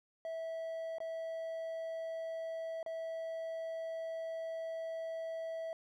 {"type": "tone with dropouts", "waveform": "triangle", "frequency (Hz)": 653, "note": "E5", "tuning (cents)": -17, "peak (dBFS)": -36, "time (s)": [0.25, 5.73], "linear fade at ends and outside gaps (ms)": 1, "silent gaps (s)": [[0.984, 1.003], [2.829, 2.862]], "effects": []}